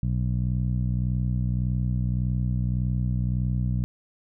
15% pulse tone with low-pass filter, 61.74 Hz, B1, in tune, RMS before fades -25 dBFS, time 0.03-3.84 s, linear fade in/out 0 ms, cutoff 150 Hz, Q 1.7, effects none

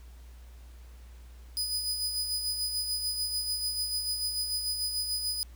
sawtooth tone with tremolo, 4978 Hz, D#8, in tune, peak -25 dBFS, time 1.57-5.43 s, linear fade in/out 0 ms, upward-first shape sine, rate 6.8 Hz, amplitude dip 45%, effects added 60 Hz sine -46 dBFS peak until 5.55 s + pink hiss -61 dBFS RMS until 5.55 s

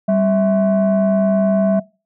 sine tone pair together, 195.3 / 655 Hz, G3 / E5, -6 / -11 cents, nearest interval octave + major sixth, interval 2095 cents, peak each -13 dBFS, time 0.08-1.8 s, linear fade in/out 10 ms, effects noise-tail reverb RT60 0.3 s tail -23 dB re dry + tanh soft clip ceiling -9 dBFS

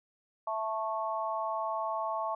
harmonic tone, 220 Hz, A3, in tune, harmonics 3 / 4 / 5, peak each -35 / -35 / -35 dBFS, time 0.47-2.35 s, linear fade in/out 5 ms, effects none

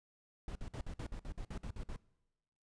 brown noise bursts, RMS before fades -42 dBFS, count 12, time 0.48-1.962 s, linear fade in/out 2 ms, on 74 ms, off 54 ms, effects noise-tail reverb RT60 1.0 s tail -22 dB re dry + resampled to 22050 Hz

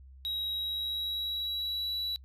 triangle tone with pitch glide, 3834 to 3928 Hz, A#7 to B7, +48 to -10 cents, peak -30 dBFS, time 0.25-2.16 s, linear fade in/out 0 ms, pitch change +42 cents, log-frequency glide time 0.52-1.95 s, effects noise-tail reverb RT60 0.1 s tail -26 dB re dry + added 66 Hz sine -49 dBFS peak until 2.24 s

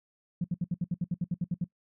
sine tone bursts, 173.9 Hz, F3, 7 cents flat, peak -25 dBFS, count 13, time 0.41-1.643 s, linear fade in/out 5 ms, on 33 ms, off 67 ms, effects noise-tail reverb RT60 0.1 s tail -21 dB re dry + tanh soft clip ceiling -21 dBFS

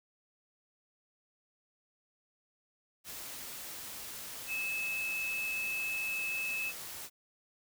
sine tone in noise, 2601 Hz, E7, 24 cents flat, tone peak -33 dBFS, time 4.47-6.73 s, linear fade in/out 50 ms, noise white, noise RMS -44 dBFS, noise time 3.04-7.1 s, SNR +8 dB, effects none

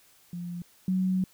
sine tone pair in turn, 174.61 / 186.29 Hz, F3 / F#3, 0 / +12 cents, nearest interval minor second, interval 112 cents, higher second, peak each -33 / -23 dBFS, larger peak second, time 0.33-0.62 / 0.88-1.24 s, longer second, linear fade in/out 2 ms, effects white hiss -60 dBFS RMS until 1.33 s

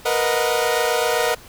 sawtooth chord, B major seventh, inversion third, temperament equal with one note detuned, 466.2 / 493.9 / 622.3 / 729.4 Hz, A#4 / B4 / D#5 / F#5, 0 / 0 / 0 / -25 cents, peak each -18 / -20 / -20 / -21 dBFS, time 0.05-1.35 s, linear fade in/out 10 ms, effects pink hiss -44 dBFS RMS until 1.48 s

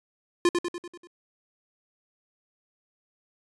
square tone with echo, 349.2 Hz, F4, in tune, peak -18 dBFS, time 0.45-0.49 s, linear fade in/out 2 ms, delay 97 ms, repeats 6, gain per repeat -5 dB, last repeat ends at 1.072 s, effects resampled to 22050 Hz

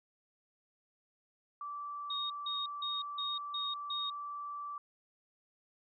sine tone, 1163 Hz, D6, 17 cents flat, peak -39 dBFS, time 1.61-4.78 s, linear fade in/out 2 ms
sine tone bursts, 3729 Hz, A#7, in tune, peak -35 dBFS, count 6, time 2.1-4.1 s, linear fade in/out 5 ms, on 200 ms, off 160 ms
effects none

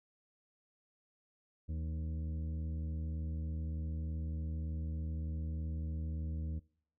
harmonic tone with a mistuned harmonic, 78 Hz, D#2, 5 cents sharp, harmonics 1 / 2 / 3 / 4 / 6 / 7, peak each -36 / -45 / -50 / -54 / -62 / -63 dBFS, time 1.68-6.6 s, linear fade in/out 20 ms, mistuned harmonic 2, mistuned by +58 cents, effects noise-tail reverb RT60 0.6 s tail -24 dB re dry

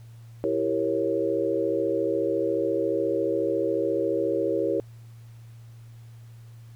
sine chord, E diminished seventh, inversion none, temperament equal with one note detuned, 329.6 / 392 / 466.2 / 548.6 Hz, E4 / G4 / Bb4 / Db5, 0 / 0 / 0 / -18 cents, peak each -28 dBFS, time 0.44-4.8 s, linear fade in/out 0 ms, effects added 115 Hz sine -43 dBFS peak until 6.75 s + pink hiss -61 dBFS RMS until 6.75 s

